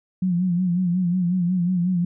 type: tone with vibrato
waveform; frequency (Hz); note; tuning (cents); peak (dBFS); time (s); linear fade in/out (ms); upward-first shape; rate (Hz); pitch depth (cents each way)
sine; 178.9; F3; +42; -18; 0.22-2.05; 5; sine; 5.5; 74
effects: none